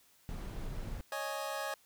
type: noise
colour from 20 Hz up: brown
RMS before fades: -40 dBFS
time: 0.29-1.01 s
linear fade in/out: 0 ms
type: chord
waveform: 25% pulse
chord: C# suspended second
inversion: none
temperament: equal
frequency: 554.4 / 622.3 / 830.6 Hz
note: C#5 / D#5 / G#5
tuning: 0 / 0 / 0 cents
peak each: -37 dBFS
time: 1.12-1.74 s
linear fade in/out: 2 ms
effects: white hiss -66 dBFS RMS until 1.85 s